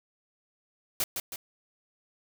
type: noise with echo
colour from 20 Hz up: white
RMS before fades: -28 dBFS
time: 1-1.04 s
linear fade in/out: 2 ms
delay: 160 ms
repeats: 2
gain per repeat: -5 dB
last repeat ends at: 1.36 s
effects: none